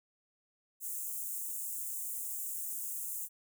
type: high-pass noise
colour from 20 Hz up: white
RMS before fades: -39 dBFS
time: 0.8-3.29 s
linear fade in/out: 50 ms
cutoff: 7000 Hz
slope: 48 dB/octave
effects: none